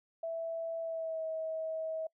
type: tone with pitch glide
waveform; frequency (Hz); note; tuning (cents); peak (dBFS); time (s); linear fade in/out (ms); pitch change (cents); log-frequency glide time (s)
sine; 659.3 to 640.5; E5 to E5; 0 to -50; -34; 0.23-2.07; 5; -50; 0.81-1.25
effects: noise-tail reverb RT60 0.1 s tail -24 dB re dry